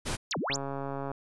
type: noise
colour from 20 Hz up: pink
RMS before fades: -32 dBFS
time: 0.05-0.17 s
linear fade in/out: 20 ms
type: exponential two-way sweep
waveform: sine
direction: down then up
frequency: 7459 to 136.5 to 7459 Hz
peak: -29 dBFS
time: 0.31-0.56 s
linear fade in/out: 0 ms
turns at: 0.38 s
type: click train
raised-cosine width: 1 ms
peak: -22 dBFS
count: 86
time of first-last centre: 0.5-1.116 s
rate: 138 Hz
effects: resampled to 24000 Hz